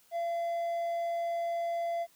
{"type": "tone", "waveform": "triangle", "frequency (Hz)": 681, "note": "F5", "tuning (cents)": -44, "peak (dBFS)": -28, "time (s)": [0.11, 2.07], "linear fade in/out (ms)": 50, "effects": ["white hiss -64 dBFS RMS until 2.15 s"]}